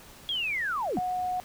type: linear sweep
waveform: sine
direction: down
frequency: 3356 to 155.56 Hz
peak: -27 dBFS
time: 0.29-0.99 s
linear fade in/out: 0 ms
type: tone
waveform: sine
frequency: 731 Hz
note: F#5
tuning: 21 cents flat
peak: -27 dBFS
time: 0.97-1.4 s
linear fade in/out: 0 ms
effects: pink hiss -50 dBFS RMS until 1.44 s